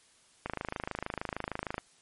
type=click train; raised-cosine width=0.5 ms; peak=-18 dBFS; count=36; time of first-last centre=0.46-1.781 s; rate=26.5 Hz; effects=white hiss -63 dBFS RMS until 2.01 s + MP3 48 kbps